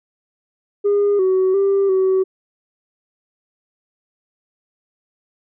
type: tone with pitch steps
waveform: sine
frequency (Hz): 407.2 / 375.6 / 394.1 / 378.5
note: G#4 / F#4 / G4 / F#4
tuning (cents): -34 / +26 / +9 / +39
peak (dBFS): -11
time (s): 0.84-2.24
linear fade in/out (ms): 20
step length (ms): 350
effects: tanh soft clip ceiling -11 dBFS